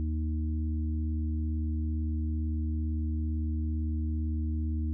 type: harmonic tone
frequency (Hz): 77.78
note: D#2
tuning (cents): 0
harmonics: 1 / 3 / 4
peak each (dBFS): -28 / -38 / -40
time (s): 0-4.93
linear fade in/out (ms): 0
effects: none